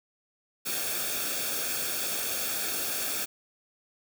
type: noise with comb filter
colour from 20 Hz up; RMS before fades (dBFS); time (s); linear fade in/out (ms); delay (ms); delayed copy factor
white; -31; 0.65-3.26; 20; 1; -0.65
effects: none